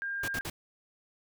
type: tone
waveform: sine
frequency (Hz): 1604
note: G6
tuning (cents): +39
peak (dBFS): -32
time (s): 0.02-0.41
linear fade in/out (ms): 0
type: noise bursts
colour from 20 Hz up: pink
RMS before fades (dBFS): -37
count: 3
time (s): 0.23-0.5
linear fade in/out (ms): 5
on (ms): 52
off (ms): 57
effects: none